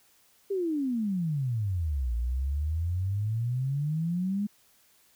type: exponential two-way sweep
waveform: sine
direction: down then up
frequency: 406.8 to 57 to 209.7 Hz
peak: -26 dBFS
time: 0.5-4.47 s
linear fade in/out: 10 ms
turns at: 2.14 s
effects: white hiss -63 dBFS RMS until 5.15 s